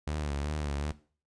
sawtooth tone with vibrato, 73.42 Hz, D2, in tune, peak -27 dBFS, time 0.07-0.92 s, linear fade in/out 5 ms, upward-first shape sine, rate 2.6 Hz, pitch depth 69 cents each way, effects noise-tail reverb RT60 0.4 s tail -17 dB re dry + resampled to 22050 Hz

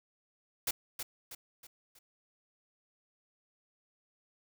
white noise with echo, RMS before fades -32 dBFS, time 0.67-0.71 s, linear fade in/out 5 ms, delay 320 ms, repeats 4, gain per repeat -7 dB, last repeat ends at 1.99 s, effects none

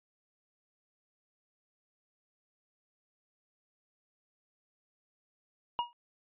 square tone with exponential decay, 956 Hz, A#5, 43 cents sharp, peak -26 dBFS, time 5.79-5.93 s, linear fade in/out 0 ms, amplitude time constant 30 ms, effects resampled to 8000 Hz

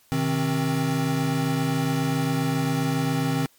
square tone cluster, 130 / 157.4 / 265.7 Hz, C3 / D#3 / C4, -11 / +20 / +27 cents, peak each -29 / -26 / -26 dBFS, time 0.12-3.46 s, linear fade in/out 0 ms, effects white hiss -59 dBFS RMS until 3.58 s + MP3 96 kbps

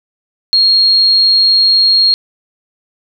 sine tone, 4264 Hz, C8, 32 cents sharp, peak -6 dBFS, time 0.53-2.14 s, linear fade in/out 0 ms, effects none

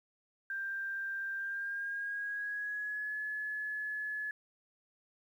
sine tone with pitch glide, 1584 to 1707.5 Hz, G6 to G#6, +18 to +48 cents, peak -35 dBFS, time 0.5-4.31 s, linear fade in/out 2 ms, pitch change +130 cents, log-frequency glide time 1.37-3.17 s, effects 11-bit

